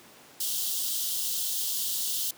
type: high-pass noise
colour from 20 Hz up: white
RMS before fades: -30 dBFS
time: 0.4-2.31 s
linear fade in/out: 5 ms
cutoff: 2900 Hz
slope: 96 dB/octave
effects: pink hiss -52 dBFS RMS until 2.37 s + high-pass 200 Hz 12 dB/octave